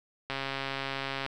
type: click train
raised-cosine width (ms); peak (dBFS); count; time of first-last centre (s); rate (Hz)
0.3; -17; 132; 0.3-1.263; 136
effects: none